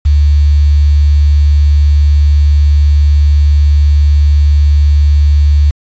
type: tone with quantisation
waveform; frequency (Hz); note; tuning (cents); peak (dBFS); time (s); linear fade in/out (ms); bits
sine; 73; D2; -10; -4; 0.05-5.71; 10; 5
effects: resampled to 16000 Hz